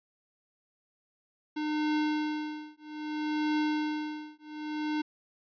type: tone with tremolo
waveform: square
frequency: 303.6 Hz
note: D#4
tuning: 42 cents flat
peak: -26 dBFS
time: 1.56-5.02 s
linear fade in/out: 10 ms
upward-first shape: triangle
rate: 0.62 Hz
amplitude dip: 100%
effects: resampled to 11025 Hz